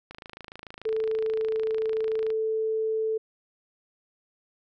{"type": "click train", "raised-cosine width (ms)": 0.3, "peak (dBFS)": -25, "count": 60, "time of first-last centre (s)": [0.11, 2.303], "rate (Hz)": 26.9}
{"type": "tone", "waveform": "sine", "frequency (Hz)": 440, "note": "A4", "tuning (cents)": 0, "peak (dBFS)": -24, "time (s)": [0.85, 3.18], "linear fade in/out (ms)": 10}
{"effects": []}